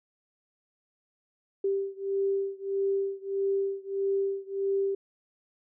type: beating tone pair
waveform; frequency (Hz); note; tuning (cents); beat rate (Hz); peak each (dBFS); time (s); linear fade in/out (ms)
sine; 392 / 393.6; G4 / G4; 0 / +7; 1.6; -29 / -30; 1.64-4.95; 5
effects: none